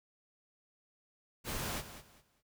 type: noise with echo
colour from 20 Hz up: pink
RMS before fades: -38 dBFS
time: 1.44-1.83 s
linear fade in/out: 50 ms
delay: 200 ms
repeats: 3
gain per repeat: -12 dB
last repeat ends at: 2.43 s
effects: none